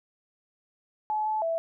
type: tone with pitch steps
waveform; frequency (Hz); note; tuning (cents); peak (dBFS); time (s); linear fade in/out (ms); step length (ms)
sine; 856 / 864 / 660; A5 / A5 / E5; -48 / -32 / +2; -25; 1.1-1.58; 0; 160
effects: none